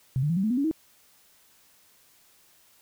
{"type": "tone with pitch steps", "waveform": "sine", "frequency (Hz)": [130.81, 148.54, 168.66, 191.52, 217.5, 246.9, 280.4, 318.4], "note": ["C3", "D3", "E3", "G3", "A3", "B3", "C#4", "D#4"], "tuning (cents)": [0, 20, 40, -40, -20, 0, 20, 40], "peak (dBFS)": -22, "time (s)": [0.16, 0.712], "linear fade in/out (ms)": 0, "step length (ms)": 69, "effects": ["white hiss -60 dBFS RMS until 2.81 s"]}